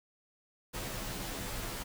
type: noise with comb filter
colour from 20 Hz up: pink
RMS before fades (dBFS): -39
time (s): 0.73-1.84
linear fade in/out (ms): 20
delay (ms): 13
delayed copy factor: -1
effects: none